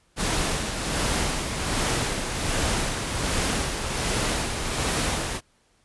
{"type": "noise with tremolo", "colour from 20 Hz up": "pink", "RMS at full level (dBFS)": -24, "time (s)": [0.16, 5.41], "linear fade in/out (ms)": 50, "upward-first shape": "sine", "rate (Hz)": 1.3, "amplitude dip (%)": 45, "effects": ["pink hiss -64 dBFS RMS until 5.84 s", "resampled to 24000 Hz"]}